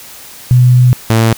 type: tone pair in turn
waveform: sine / sawtooth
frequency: 124.7 / 112.85 Hz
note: B2 / A2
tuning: +17 / +44 cents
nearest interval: major second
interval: 173 cents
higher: first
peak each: -3 dBFS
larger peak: neither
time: 0.51-0.93 / 1.1-1.33 s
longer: first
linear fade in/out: 0 ms
effects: white hiss -33 dBFS RMS until 1.37 s